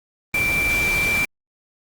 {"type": "tone in noise", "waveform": "sine", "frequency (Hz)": 2349, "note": "D7", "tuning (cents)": 0, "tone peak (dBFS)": -18, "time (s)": [0.34, 1.25], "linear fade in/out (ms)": 2, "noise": "pink", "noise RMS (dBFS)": -27, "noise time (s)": [0.34, 1.25], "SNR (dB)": 6, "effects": ["Opus 24 kbps"]}